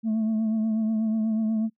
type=tone with vibrato; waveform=sine; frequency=220 Hz; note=A3; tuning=in tune; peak=-19 dBFS; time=0.03-1.7 s; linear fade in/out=50 ms; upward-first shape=triangle; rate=8.2 Hz; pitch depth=43 cents each way; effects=noise-tail reverb RT60 0.1 s tail -26 dB re dry + tanh soft clip ceiling -21 dBFS